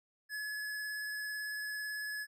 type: tone with vibrato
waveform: square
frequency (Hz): 1702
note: G#6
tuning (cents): +42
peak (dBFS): -38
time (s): 0.29-2.27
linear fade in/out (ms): 50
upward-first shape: triangle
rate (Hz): 18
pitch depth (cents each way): 10
effects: none